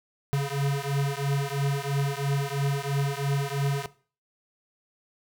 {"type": "beating tone pair", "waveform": "square", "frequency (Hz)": [138.59, 141.59], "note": ["C#3", "C#3"], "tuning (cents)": [0, 37], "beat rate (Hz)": 3, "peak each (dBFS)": -28, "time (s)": [0.33, 3.86], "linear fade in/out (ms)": 0, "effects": ["noise-tail reverb RT60 0.4 s tail -18 dB re dry"]}